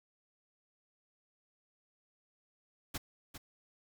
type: noise with echo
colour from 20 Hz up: pink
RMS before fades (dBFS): -38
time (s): 2.94-2.98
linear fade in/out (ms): 10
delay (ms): 400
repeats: 1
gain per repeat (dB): -9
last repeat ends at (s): 3.38
effects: none